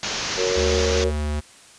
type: low-pass noise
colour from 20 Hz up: white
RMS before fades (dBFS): -27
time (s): 0.03-1.04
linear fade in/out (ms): 0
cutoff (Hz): 6700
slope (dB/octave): 96
type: chord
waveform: sine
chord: F# major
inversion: none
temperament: just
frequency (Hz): 370 / 462.5 / 555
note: F#4 / A#4 / C#5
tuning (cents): 0 / -14 / +2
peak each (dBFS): -26 / -22 / -27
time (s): 0.36-1.12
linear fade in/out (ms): 50
type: tone with pitch glide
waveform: square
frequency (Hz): 74 to 74.64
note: D2 to D2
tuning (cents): +14 to +29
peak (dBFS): -23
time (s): 0.56-1.41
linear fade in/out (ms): 20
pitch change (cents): +15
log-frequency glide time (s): 0.67-0.83
effects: white hiss -48 dBFS RMS until 1.78 s + resampled to 22050 Hz